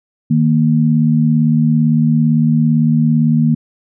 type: tone pair together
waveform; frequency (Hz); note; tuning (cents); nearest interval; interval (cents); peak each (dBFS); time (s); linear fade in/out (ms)
sine; 155.32 / 233.1; D#3 / A#3; -3 / 0; perfect fifth; 703; -12; 0.3-3.55; 10
effects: none